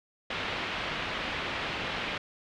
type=low-pass noise; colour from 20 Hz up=white; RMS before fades=-34 dBFS; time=0.3-2.18 s; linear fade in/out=5 ms; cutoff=3200 Hz; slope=24 dB/octave; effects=none